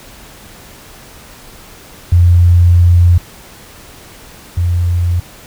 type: tone pair in turn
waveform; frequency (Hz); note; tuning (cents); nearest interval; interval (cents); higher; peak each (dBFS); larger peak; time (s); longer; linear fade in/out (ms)
sine; 87.31 / 87.31; F2 / F2; 0 / 0; unison; 0; neither; -4 / -10; first; 2.12-3.18 / 4.57-5.2; first; 5
effects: pink hiss -37 dBFS RMS until 5.46 s